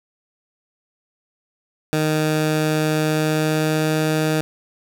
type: tone with pitch glide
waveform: 15% pulse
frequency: 154.8 to 155.88 Hz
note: D#3 to D#3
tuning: -9 to +4 cents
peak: -11 dBFS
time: 1.93-4.41 s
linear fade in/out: 0 ms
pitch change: +13 cents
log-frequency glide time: 3.02-3.96 s
effects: none